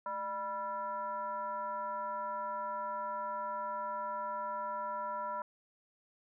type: tone with frequency modulation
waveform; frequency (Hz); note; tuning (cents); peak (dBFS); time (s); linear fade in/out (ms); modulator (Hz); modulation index
sine; 980; B5; -14; -35; 0.06-5.42; 2; 380; 0.89
effects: none